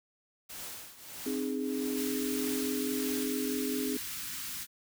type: noise with tremolo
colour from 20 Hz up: white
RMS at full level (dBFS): -41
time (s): 0.49-3.24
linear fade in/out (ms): 10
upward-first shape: triangle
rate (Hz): 1.6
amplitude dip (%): 80
type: chord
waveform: sine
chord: Ab major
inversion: first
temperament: equal with one note detuned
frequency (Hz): 261.6 / 306.3 / 415.3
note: C4 / Eb4 / Ab4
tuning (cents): 0 / -27 / 0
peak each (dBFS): -33 / -37 / -36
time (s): 1.26-3.97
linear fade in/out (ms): 5
type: band-stop noise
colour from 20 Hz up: white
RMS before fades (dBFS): -39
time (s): 1.94-4.67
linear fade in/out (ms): 50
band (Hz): 290 to 1200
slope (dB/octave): 24
effects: none